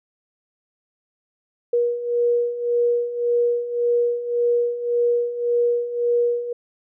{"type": "beating tone pair", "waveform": "sine", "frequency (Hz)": [477.1, 478.9], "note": ["A#4", "A#4"], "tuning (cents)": [40, 47], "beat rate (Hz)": 1.8, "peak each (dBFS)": [-24, -19], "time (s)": [1.73, 6.53], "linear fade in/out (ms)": 5, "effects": []}